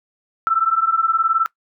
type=beating tone pair; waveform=sine; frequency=1318.5 / 1337.5 Hz; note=E6 / E6; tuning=0 / +25 cents; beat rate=19 Hz; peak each=-18 / -17 dBFS; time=0.47-1.46 s; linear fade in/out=0 ms; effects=noise-tail reverb RT60 0.1 s tail -21 dB re dry